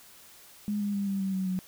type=tone with pitch steps; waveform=sine; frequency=207.7 / 203.8 / 199.93 / 196.16 / 192.45 / 188.82 / 185.25 Hz; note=G#3 / G#3 / G3 / G3 / G3 / F#3 / F#3; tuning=0 / -32 / +34 / +1 / -32 / +35 / +2 cents; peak=-27 dBFS; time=0.68-1.59 s; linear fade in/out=0 ms; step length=130 ms; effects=white hiss -53 dBFS RMS until 1.67 s